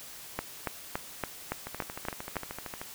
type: two click trains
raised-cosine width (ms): 0.5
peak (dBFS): -22 / -15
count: 16 / 8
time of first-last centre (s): 1.67-2.815 / 0.39-2.367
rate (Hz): 13.1 / 3.54
effects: white hiss -46 dBFS RMS until 2.94 s